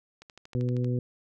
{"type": "click train", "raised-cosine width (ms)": 0.2, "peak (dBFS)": -30, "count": 9, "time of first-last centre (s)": [0.22, 0.845], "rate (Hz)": 12.8}
{"type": "harmonic tone", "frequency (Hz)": 123.8, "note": "B2", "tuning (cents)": 5, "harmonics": [1, 2, 3, 4], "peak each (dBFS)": [-26, -32, -36, -38], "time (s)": [0.55, 0.99], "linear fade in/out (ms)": 0}
{"effects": []}